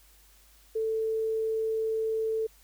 sine tone, 442.8 Hz, A4, 11 cents sharp, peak -26 dBFS, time 0.75-2.47 s, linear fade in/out 10 ms, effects added 50 Hz sine -59 dBFS peak until 2.63 s + white hiss -60 dBFS RMS until 2.63 s

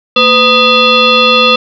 sine tone with frequency modulation, 1972 Hz, B6, 3 cents flat, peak -4 dBFS, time 0.16-1.56 s, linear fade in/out 5 ms, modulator 733 Hz, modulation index 2.5, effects none

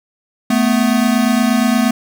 square tone pair together, 220 / 248.5 Hz, A3 / B3, 0 / +11 cents, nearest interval major second, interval 211 cents, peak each -15 / -15 dBFS, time 0.5-1.91 s, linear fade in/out 5 ms, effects none

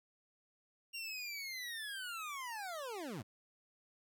25% pulse linear sweep, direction down, 2794 to 86.2 Hz, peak -38 dBFS, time 0.93-3.23 s, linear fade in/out 20 ms, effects none

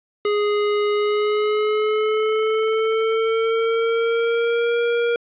square tone with pitch glide, 415.3 to 471.6 Hz, G#4 to A#4, 0 to +20 cents, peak -18 dBFS, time 0.25-5.16 s, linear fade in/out 2 ms, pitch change +220 cents, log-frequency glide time 0.93-4.79 s, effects resampled to 8000 Hz + 10-bit

